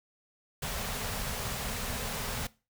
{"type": "band-stop noise", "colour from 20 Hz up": "pink", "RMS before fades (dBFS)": -35, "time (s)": [0.62, 2.47], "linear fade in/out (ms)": 5, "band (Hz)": [260, 390], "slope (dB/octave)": 96, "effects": ["noise-tail reverb RT60 0.3 s tail -20 dB re dry"]}